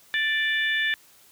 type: harmonic tone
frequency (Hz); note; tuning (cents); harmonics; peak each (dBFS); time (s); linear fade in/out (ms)
587.3; D5; 0; 3 / 4 / 5 / 6; -23 / -31 / -34 / -30; 0.14-0.94; 0
effects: white hiss -55 dBFS RMS until 1.31 s + high-pass 60 Hz 12 dB/octave